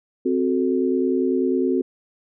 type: chord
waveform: sine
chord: F# diminished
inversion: second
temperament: equal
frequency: 261.6 / 370 / 440 Hz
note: C4 / F#4 / A4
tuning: 0 / 0 / 0 cents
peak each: -21 / -21 / -26 dBFS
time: 0.25-1.82 s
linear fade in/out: 10 ms
effects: none